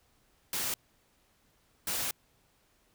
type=noise bursts at uneven times; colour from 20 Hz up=white; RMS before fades=-33 dBFS; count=2; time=0.53-0.74 / 1.87-2.11 s; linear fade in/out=2 ms; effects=pink hiss -69 dBFS RMS until 2.94 s